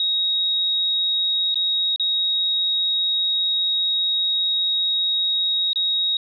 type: tone with dropouts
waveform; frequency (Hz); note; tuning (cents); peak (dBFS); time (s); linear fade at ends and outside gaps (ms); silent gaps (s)
sine; 3781; A#7; +24; -18; 0-6.17; 2; 1.544-1.556 / 1.961-1.997 / 5.732-5.758
effects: none